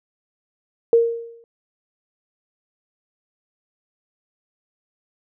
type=tone with exponential decay; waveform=sine; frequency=464.2 Hz; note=A#4; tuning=7 cents flat; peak=-8 dBFS; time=0.93-1.44 s; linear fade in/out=1 ms; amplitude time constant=110 ms; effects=none